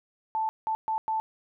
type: tone bursts at uneven times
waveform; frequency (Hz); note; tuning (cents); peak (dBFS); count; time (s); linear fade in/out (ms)
sine; 880; A5; 0; -25; 4; 0.35-0.49 / 0.67-0.75 / 0.88-0.98 / 1.08-1.2; 0
effects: none